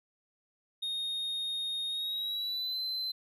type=tone with pitch glide; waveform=triangle; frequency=3708 to 4067 Hz; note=A#7 to C8; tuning=-10 to -50 cents; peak=-31 dBFS; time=0.82-3.12 s; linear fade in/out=10 ms; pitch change=+160 cents; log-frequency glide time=1.88-2.8 s; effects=none